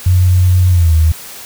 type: tone with pitch glide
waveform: sine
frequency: 90.9 to 79.59 Hz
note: F#2 to D#2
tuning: -30 to +40 cents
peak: -6 dBFS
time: 0.06-1.12 s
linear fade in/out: 5 ms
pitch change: -230 cents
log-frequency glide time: 0.7-0.93 s
effects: white hiss -31 dBFS RMS until 1.45 s